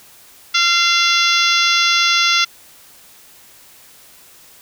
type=harmonic tone with a mistuned harmonic; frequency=687 Hz; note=F5; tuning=29 cents flat; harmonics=2 / 3 / 4 / 5 / 6 / 7 / 8 / 9; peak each=-18 / -19 / -20 / -18 / -23 / -22 / -24 / -25 dBFS; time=0.54-2.45 s; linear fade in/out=10 ms; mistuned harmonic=3; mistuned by=+15 cents; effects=white hiss -45 dBFS RMS until 4.61 s